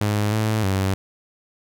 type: tone with pitch steps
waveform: sawtooth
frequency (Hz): 104.4 / 109 / 96.2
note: G#2 / A2 / G2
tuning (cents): +10 / -16 / -32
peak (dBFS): -15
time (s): 0.01-0.94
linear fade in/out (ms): 0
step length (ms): 310
effects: none